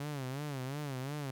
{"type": "tone with vibrato", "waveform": "sawtooth", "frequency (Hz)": 138.4, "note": "C#3", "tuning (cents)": -2, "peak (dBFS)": -33, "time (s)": [0, 1.31], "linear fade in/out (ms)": 5, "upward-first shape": "sine", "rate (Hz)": 2.8, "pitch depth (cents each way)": 140, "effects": []}